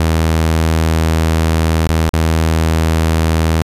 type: tone with dropouts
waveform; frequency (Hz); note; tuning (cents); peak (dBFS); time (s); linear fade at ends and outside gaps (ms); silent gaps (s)
sawtooth; 80.6; E2; -38; -7; 0-3.62; 0; 1.873-1.892 / 2.091-2.134
effects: resampled to 32000 Hz